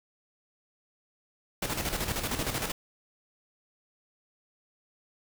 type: noise with tremolo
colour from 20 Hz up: pink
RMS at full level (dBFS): -30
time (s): 1.62-2.72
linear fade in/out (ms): 5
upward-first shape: square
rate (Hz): 13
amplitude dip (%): 55
effects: none